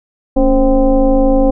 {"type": "tone with frequency modulation", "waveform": "sine", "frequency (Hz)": 277.2, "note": "C#4", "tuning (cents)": 0, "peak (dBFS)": -7, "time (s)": [0.36, 1.51], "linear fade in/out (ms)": 10, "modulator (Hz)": 251, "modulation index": 1.4, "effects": []}